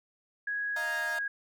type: tone with pitch glide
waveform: sine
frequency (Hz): 1661.2 to 1645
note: G#6 to G#6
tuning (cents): 0 to -17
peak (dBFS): -30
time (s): 0.47-1.28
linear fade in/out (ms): 5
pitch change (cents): -17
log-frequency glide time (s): 0.78-0.99
type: chord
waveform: sawtooth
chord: Eb suspended second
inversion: none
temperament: equal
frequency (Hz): 622.3 / 698.5 / 932.3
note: Eb5 / F5 / Bb5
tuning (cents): 0 / 0 / 0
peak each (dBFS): -37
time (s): 0.76-1.19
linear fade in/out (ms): 5
effects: none